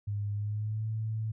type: tone with pitch glide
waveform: sine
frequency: 102.6 to 109.96 Hz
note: G#2 to A2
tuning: -21 to -1 cents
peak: -30 dBFS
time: 0.07-1.32 s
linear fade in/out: 10 ms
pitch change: +120 cents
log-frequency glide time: 0.33-0.87 s
effects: none